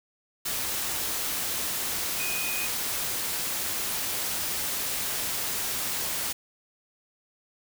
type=tone in noise; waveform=sine; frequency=2489 Hz; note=D#7; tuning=in tune; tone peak=-32 dBFS; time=2.19-2.67 s; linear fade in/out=10 ms; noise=white; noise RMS=-30 dBFS; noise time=0.45-6.33 s; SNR=-5 dB; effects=none